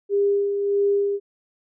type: tone with tremolo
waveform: sine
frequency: 402.5 Hz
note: G4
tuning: 46 cents sharp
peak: -16 dBFS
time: 0.09-1.2 s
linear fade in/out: 50 ms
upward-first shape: sine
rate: 1.6 Hz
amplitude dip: 45%
effects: none